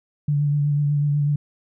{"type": "tone with vibrato", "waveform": "sine", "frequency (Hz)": 145.6, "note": "D3", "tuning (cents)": -15, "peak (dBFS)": -17, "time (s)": [0.28, 1.36], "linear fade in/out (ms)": 5, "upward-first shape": "triangle", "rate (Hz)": 8.1, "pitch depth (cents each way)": 30, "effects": []}